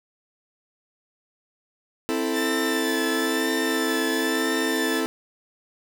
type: chord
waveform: 40% pulse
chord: A minor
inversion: first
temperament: equal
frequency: 261.6 / 329.6 / 440 Hz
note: C4 / E4 / A4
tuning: 0 / 0 / 0 cents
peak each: -27 / -26 / -27 dBFS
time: 2.09-5.06 s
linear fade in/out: 0 ms
type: tone with vibrato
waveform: sawtooth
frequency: 1763 Hz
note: A6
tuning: 3 cents sharp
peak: -24 dBFS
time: 2.32-5.03 s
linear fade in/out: 50 ms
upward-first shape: sine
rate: 1 Hz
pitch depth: 39 cents each way
effects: none